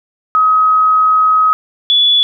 sine tone pair in turn, 1268 / 3429 Hz, D#6 / A7, +32 / -45 cents, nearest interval octave + perfect fourth, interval 1723 cents, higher second, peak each -7 dBFS, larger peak neither, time 0.35-1.53 / 1.9-2.23 s, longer first, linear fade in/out 0 ms, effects none

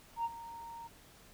sine tone with ADSR envelope, 927 Hz, A#5, 10 cents flat, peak -28 dBFS, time 0.16-0.88 s, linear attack 85 ms, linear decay 38 ms, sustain -16 dB, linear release 16 ms, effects tanh soft clip ceiling -29 dBFS + pink hiss -59 dBFS RMS until 1.33 s

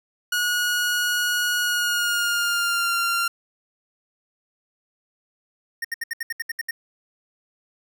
sawtooth tone with pitch glide, 1452 to 1384.8 Hz, F#6 to F6, -33 to -15 cents, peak -17 dBFS, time 0.32-3.28 s, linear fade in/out 5 ms, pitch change -82 cents, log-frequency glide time 1.62-2.95 s
square tone bursts, 1843 Hz, A#6, 20 cents flat, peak -25 dBFS, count 10, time 5.82-6.71 s, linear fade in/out 5 ms, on 26 ms, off 70 ms
effects none

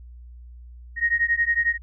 sine beating tone pair, 1864.7 / 1875.7 Hz, A#6 / A#6, 0 / +10 cents, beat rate 11 Hz, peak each -22 dBFS, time 0.96-1.78 s, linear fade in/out 50 ms, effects added 60 Hz sine -40 dBFS peak until 1.82 s

